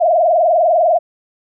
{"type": "tone with vibrato", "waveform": "sine", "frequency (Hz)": 665, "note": "E5", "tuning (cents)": 15, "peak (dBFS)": -9, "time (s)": [0, 0.99], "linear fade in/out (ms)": 20, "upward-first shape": "triangle", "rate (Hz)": 20, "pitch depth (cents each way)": 170, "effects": []}